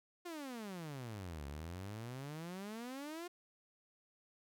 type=exponential two-way sweep; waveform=sawtooth; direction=down then up; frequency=360 to 68.8 to 360 Hz; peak=-40 dBFS; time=0.25-3.28 s; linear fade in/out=10 ms; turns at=1.46 s; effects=none